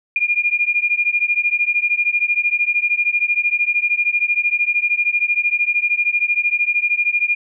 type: beating tone pair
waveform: sine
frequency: 2414 / 2427 Hz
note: D7 / D#7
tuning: +47 / -44 cents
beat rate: 13 Hz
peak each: -18 dBFS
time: 0.16-7.35 s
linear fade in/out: 2 ms
effects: none